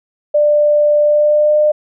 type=tone with pitch glide; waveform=sine; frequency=593 to 603 Hz; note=D5 to D5; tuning=+17 to +46 cents; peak=-8 dBFS; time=0.34-1.72 s; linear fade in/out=10 ms; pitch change=+29 cents; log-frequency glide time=1.02-1.58 s; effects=none